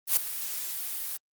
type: noise with ADSR envelope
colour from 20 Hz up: blue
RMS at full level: -20 dBFS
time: 0.07-1.17 s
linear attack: 97 ms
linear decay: 5 ms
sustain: -14 dB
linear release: 6 ms
effects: Opus 32 kbps